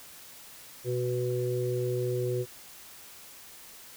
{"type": "harmonic tone", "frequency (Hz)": 123.6, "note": "B2", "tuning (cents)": 2, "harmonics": [1, 3, 4], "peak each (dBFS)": [-31, -30, -34], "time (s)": [0.84, 2.46], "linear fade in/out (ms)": 50, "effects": ["white hiss -49 dBFS RMS until 3.96 s"]}